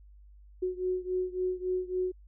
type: beating tone pair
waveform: sine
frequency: 366.1 / 369.7 Hz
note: F#4 / F#4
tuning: -18 / -1 cents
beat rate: 3.6 Hz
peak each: -31 / -33 dBFS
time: 0.62-2.12 s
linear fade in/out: 10 ms
effects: added 50 Hz sine -51 dBFS peak until 2.27 s